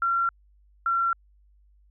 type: tone pair in turn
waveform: sine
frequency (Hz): 1369 / 1363.3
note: F6 / F6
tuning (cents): -35 / -42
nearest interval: unison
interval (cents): 7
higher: first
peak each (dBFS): -21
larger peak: neither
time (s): 0.02-0.29 / 0.86-1.13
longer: neither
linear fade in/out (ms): 2
effects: added 50 Hz sine -56 dBFS peak until 1.9 s